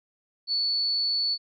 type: tone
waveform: sine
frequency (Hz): 4446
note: C#8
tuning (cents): +4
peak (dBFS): -23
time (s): 0.47-1.38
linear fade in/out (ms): 50
effects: none